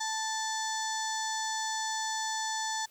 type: harmonic tone with a mistuned harmonic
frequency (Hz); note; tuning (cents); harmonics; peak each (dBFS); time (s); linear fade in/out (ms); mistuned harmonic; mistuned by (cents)
880; A5; 0; 1 / 2 / 4 / 5 / 6 / 7 / 8 / 9; -34 / -38 / -41 / -42 / -45 / -40 / -41 / -46; 0-2.86; 10; 7; -48
effects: white hiss -61 dBFS RMS until 2.9 s